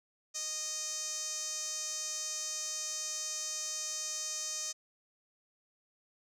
sawtooth tone with band-pass filter, 619 Hz, D#5, 9 cents flat, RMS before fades -38 dBFS, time 0.34-4.73 s, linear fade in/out 20 ms, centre 6300 Hz, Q 6.3, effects none

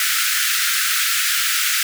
pink high-pass noise, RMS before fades -19 dBFS, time 0-1.83 s, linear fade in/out 2 ms, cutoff 1300 Hz, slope 96 dB/octave, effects none

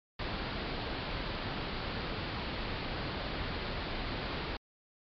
pink low-pass noise, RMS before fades -37 dBFS, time 0.19-4.57 s, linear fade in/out 5 ms, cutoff 4800 Hz, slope 96 dB/octave, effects MP3 64 kbps

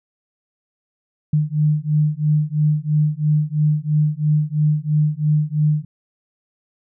sine beating tone pair, 149.9 / 152.9 Hz, D3 / D#3, +36 / -30 cents, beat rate 3 Hz, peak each -18 dBFS, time 1.33-5.85 s, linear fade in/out 5 ms, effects none

